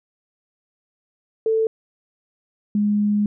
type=tone pair in turn; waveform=sine; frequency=443.8 / 207.4 Hz; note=A4 / G#3; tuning=+15 / -2 cents; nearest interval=octave + minor second; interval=1317 cents; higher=first; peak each=-16 dBFS; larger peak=neither; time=1.46-1.67 / 2.75-3.26 s; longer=second; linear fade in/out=2 ms; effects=none